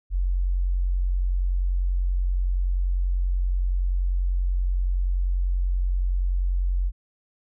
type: tone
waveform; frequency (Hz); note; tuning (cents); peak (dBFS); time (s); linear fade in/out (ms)
sine; 45.21; F#1; -39; -20; 0.1-6.92; 50
effects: none